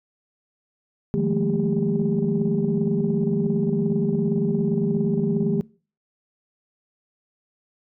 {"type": "tone cluster", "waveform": "sine", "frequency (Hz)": [153.9, 175.9, 206.4, 223.7, 399.6], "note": ["D#3", "F3", "G#3", "A3", "G4"], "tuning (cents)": [-19, 13, -10, 29, 33], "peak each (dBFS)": -25, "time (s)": [1.14, 5.61], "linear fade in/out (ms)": 0, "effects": ["noise-tail reverb RT60 0.4 s tail -24 dB re dry", "tanh soft clip ceiling -11 dBFS"]}